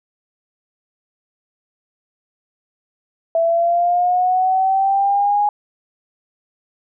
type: linear sweep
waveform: sine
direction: up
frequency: 659.3 to 830.6 Hz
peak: -13 dBFS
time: 3.35-5.49 s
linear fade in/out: 2 ms
effects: none